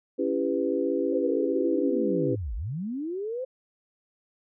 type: chord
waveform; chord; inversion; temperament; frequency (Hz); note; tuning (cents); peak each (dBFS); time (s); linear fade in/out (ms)
sine; C# half-diminished seventh; none; just; 277.2 / 332.6 / 399.1 / 498.9; C#4 / E4 / G4 / B4; 0 / +16 / +31 / +17; -29; 0.18-2.36; 20
type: linear two-way sweep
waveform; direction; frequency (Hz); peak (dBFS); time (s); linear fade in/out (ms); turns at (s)
sine; down then up; 529 to 44.36 to 529; -29; 1.12-3.45; 10; 2.55
effects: none